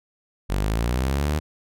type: linear sweep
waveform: sawtooth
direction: up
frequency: 46.28 to 77.78 Hz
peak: -17 dBFS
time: 0.49-1.4 s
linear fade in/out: 20 ms
effects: none